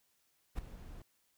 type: noise with ADSR envelope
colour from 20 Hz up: brown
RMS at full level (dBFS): -35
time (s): 0.55-1.02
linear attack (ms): 35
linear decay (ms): 5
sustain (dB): -14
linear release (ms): 4
effects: white hiss -75 dBFS RMS until 1.37 s